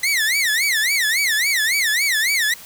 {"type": "tone with vibrato", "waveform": "sawtooth", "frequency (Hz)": 1975.5, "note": "B6", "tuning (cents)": 0, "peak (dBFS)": -13, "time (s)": [0.03, 2.54], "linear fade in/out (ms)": 5, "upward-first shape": "sine", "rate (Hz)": 3.6, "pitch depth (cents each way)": 260, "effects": ["white hiss -40 dBFS RMS until 2.65 s"]}